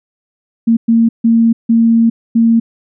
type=tone bursts at uneven times; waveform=sine; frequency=229.1 Hz; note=A#3; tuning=30 cents flat; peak=-6 dBFS; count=5; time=0.67-0.77 / 0.88-1.09 / 1.24-1.53 / 1.69-2.1 / 2.35-2.6 s; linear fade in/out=10 ms; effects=none